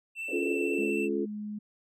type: tone with vibrato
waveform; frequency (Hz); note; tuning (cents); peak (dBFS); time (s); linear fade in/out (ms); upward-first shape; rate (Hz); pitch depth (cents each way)
triangle; 2671; E7; +22; -32; 0.15-1.09; 50; sine; 16; 15
type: band-pass noise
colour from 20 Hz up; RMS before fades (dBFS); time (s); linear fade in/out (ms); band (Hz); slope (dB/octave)
white; -40; 0.28-0.9; 5; 310 to 500; 48
type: chord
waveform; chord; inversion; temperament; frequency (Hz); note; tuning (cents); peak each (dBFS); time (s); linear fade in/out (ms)
sine; Db augmented; none; equal with one note detuned; 277.2 / 349.2 / 430.4; Db4 / F4 / A4; 0 / 0 / -38; -33 / -31 / -32; 0.32-1.26; 20
type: tone with pitch glide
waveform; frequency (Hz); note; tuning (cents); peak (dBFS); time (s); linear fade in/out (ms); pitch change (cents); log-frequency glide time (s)
sine; 212.2 to 210; G#3 to G#3; +38 to +19; -34; 0.78-1.59; 10; -19; 0.9-1.36
effects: none

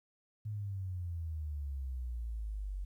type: exponential sweep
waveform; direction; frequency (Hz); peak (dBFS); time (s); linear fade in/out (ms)
sine; down; 108.2 to 46.25; -36; 0.45-2.85; 10
effects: 12-bit

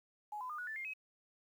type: tone with pitch steps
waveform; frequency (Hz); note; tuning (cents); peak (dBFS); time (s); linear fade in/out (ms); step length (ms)
sine; 840 / 1010.5 / 1215.7 / 1462.5 / 1759.5 / 2117 / 2546; G#5 / B5 / D#6 / F#6 / A6 / C7 / D#7; +19 / +39 / -41 / -21 / 0 / +20 / +39; -40; 0.32-0.936; 5; 88
effects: 11-bit

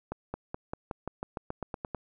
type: accelerating click train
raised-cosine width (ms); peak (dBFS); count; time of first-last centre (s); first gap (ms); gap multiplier
1; -20; 13; 0.12-1.947; 220; 0.93
effects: none

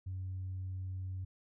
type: tone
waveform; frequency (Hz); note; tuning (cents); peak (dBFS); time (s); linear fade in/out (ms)
sine; 93.4; F#2; +17; -36; 0.06-1.25; 10
effects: tanh soft clip ceiling -34 dBFS

